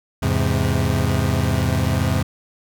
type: chord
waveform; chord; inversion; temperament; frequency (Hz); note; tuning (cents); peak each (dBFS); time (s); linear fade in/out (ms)
30% pulse; E augmented; none; equal with one note detuned; 82.41 / 102.93 / 130.81; E2 / G#2 / B#2; 0 / -15 / 0; -19; 0.22-2.23; 10
effects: none